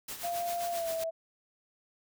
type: noise with tremolo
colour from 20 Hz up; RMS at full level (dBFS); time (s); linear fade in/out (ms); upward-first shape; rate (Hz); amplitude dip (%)
white; -39; 0.08-1.04; 5; sine; 7.6; 60
type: tone with pitch glide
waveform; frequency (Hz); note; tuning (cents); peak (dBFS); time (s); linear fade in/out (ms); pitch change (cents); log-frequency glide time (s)
sine; 693 to 654.5; F5 to E5; -14 to -13; -31; 0.23-1.11; 20; -99; 0.71-0.91
effects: none